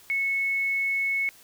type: tone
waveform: sine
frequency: 2200 Hz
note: C#7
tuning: 14 cents flat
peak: -23 dBFS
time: 0.1-1.29 s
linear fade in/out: 0 ms
effects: white hiss -53 dBFS RMS until 1.43 s